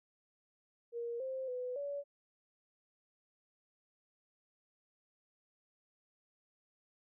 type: tone with pitch steps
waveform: sine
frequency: 470.7 / 525 / 500 / 569 Hz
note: A#4 / C5 / B4 / C#5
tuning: +17 / +6 / +21 / +45 cents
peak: -37 dBFS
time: 0.92-2.04 s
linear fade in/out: 50 ms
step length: 280 ms
effects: none